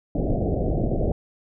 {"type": "low-pass noise", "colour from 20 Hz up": "pink", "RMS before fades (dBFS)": -23, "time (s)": [0.15, 1.12], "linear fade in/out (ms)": 2, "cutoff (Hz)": 720, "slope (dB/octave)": 96, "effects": []}